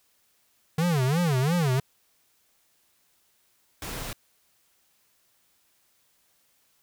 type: tone with vibrato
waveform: square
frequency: 150 Hz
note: D3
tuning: 37 cents sharp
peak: -22 dBFS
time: 0.78-1.8 s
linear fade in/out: 5 ms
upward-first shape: sine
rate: 2.9 Hz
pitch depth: 290 cents each way
type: noise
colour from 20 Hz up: pink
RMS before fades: -35 dBFS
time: 3.82-4.13 s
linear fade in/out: 2 ms
effects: white hiss -67 dBFS RMS until 6.82 s